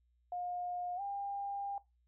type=tone with pitch glide; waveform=sine; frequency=713 to 800.3 Hz; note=F5 to G5; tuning=+36 to +36 cents; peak=-37 dBFS; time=0.32-1.78 s; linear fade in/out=2 ms; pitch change=+200 cents; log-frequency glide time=0.96-1.01 s; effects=noise-tail reverb RT60 0.2 s tail -18 dB re dry + added 60 Hz sine -70 dBFS peak until 2.07 s